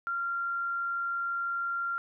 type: tone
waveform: sine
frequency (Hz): 1383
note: F6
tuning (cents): -17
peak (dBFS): -29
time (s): 0.07-1.98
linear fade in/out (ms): 0
effects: none